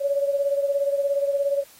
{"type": "beating tone pair", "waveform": "sine", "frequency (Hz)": [559, 576], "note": ["C#5", "D5"], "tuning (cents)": [14, -34], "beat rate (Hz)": 17, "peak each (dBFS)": [-21, -27], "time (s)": [0, 1.64], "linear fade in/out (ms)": 20, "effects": ["white hiss -51 dBFS RMS until 1.79 s", "AAC 48 kbps"]}